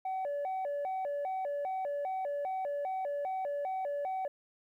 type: tone with vibrato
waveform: sine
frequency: 659.3 Hz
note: E5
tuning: in tune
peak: -30 dBFS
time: 0.05-4.28 s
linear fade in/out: 5 ms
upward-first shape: square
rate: 2.5 Hz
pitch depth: 240 cents each way
effects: tanh soft clip ceiling -31 dBFS + 12-bit